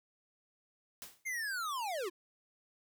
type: noise with exponential decay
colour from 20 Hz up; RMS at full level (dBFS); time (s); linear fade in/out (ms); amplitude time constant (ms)
white; -44; 1.02-1.26; 0; 52
type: linear sweep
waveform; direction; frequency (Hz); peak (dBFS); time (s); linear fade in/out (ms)
square; down; 2145 to 325.8; -36; 1.25-2.1; 20
effects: none